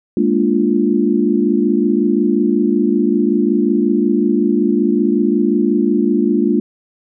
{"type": "chord", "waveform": "sine", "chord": "Bb dominant seventh", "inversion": "third", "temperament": "equal", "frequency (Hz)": [207.7, 233.1, 293.7, 349.2], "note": ["Ab3", "Bb3", "D4", "F4"], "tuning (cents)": [0, 0, 0, 0], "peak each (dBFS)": -17, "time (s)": [0.17, 6.6], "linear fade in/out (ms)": 2, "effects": []}